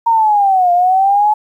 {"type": "linear two-way sweep", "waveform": "sine", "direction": "down then up", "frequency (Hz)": [933, 697, 857], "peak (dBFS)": -8, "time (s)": [0.06, 1.34], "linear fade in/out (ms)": 10, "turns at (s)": 0.72, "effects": ["8-bit"]}